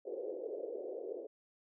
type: band-pass noise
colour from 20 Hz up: pink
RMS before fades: -42 dBFS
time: 0.05-1.27 s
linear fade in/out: 20 ms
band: 380 to 540 Hz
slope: 48 dB/octave
effects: none